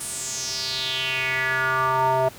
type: tone with band-pass filter sweep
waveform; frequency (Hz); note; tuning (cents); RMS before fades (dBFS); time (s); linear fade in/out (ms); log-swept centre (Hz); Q
square; 130.81; C3; 0; -24; 0-2.29; 10; 9800 to 700; 4.6
effects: pink hiss -43 dBFS RMS until 2.38 s + high-pass 60 Hz 12 dB/octave